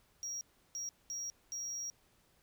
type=tone bursts at uneven times; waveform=triangle; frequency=5660 Hz; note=F8; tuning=22 cents sharp; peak=-37 dBFS; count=4; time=0.23-0.41 / 0.75-0.89 / 1.1-1.3 / 1.52-1.9 s; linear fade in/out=0 ms; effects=pink hiss -70 dBFS RMS until 2.42 s